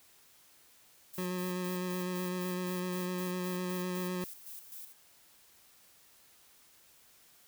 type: noise with tremolo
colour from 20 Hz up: violet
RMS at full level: -46 dBFS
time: 1.13-4.93 s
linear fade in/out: 10 ms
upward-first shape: square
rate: 3.9 Hz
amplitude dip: 60%
type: tone with vibrato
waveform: 25% pulse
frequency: 181.2 Hz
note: F#3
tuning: 36 cents flat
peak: -30 dBFS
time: 1.18-4.24 s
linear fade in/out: 2 ms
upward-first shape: square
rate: 7.9 Hz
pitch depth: 13 cents each way
effects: white hiss -62 dBFS RMS until 7.47 s